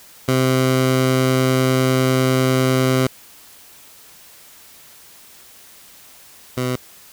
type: tone pair in turn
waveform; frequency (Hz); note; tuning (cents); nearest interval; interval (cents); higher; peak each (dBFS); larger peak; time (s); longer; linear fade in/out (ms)
15% pulse; 130 / 126.45; C3 / B2; -11 / +41; unison; 48; first; -8 / -13; first; 0.28-3.07 / 6.57-6.76; first; 5
effects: white hiss -45 dBFS RMS until 7.12 s